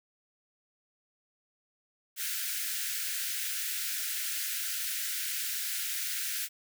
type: high-pass noise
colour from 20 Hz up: white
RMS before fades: -34 dBFS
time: 2.16-6.49 s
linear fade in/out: 50 ms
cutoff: 1400 Hz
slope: 96 dB/octave
effects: none